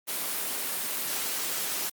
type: noise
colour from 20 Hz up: white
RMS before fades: -31 dBFS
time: 0.07-1.9 s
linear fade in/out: 20 ms
effects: high-pass 200 Hz 12 dB/octave + Opus 24 kbps